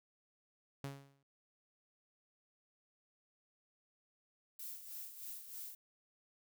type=tone with exponential decay; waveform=sawtooth; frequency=138.59 Hz; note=C#3; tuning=in tune; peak=-35 dBFS; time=0.84-1.23 s; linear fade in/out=0 ms; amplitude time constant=84 ms
type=noise with tremolo; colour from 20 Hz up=violet; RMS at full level=-46 dBFS; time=4.59-5.75 s; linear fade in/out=5 ms; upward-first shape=sine; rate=3.2 Hz; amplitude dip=60%
effects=none